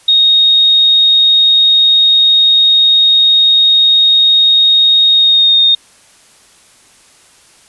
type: tone with pitch glide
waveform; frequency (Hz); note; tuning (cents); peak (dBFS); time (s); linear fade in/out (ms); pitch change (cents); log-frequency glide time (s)
sine; 3729 to 3688; A#7 to A#7; 0 to -19; -5; 0.08-5.75; 5; -19; 5.11-5.6
effects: white hiss -45 dBFS RMS until 7.68 s + resampled to 24000 Hz